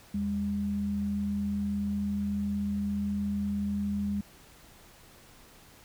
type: tone pair together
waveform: sine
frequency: 81.5 / 203 Hz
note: E2 / G#3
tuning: -19 / -39 cents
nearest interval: octave + major third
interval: 1580 cents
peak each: -38 / -28 dBFS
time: 0.14-4.21 s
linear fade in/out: 5 ms
effects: pink hiss -55 dBFS RMS until 5.84 s